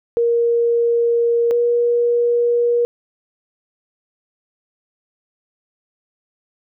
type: tone pair in turn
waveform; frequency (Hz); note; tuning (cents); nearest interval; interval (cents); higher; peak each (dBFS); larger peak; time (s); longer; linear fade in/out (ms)
sine; 469.5 / 476.6; A#4 / A#4; +12 / +38; unison; 26; second; -13; neither; 0.17-1.51 / 1.51-2.85; neither; 0
effects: none